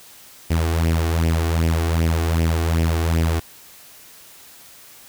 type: tone with flanger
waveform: sawtooth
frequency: 82.1 Hz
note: E2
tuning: 6 cents flat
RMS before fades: -19 dBFS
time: 0.5-3.4 s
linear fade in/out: 10 ms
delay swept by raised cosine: 0.36 to 2.76 ms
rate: 2.6 Hz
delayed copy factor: +0.65
effects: white hiss -45 dBFS RMS until 5.08 s